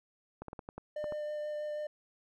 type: clicks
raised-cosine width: 1 ms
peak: -28 dBFS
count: 8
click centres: 0.42 / 0.483 / 0.531 / 0.592 / 0.689 / 0.78 / 1.042 / 1.123 s
type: tone with vibrato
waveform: triangle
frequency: 600 Hz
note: D5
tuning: 37 cents sharp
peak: -33 dBFS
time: 0.96-1.87 s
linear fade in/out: 5 ms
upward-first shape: sine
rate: 6.2 Hz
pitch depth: 9 cents each way
effects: none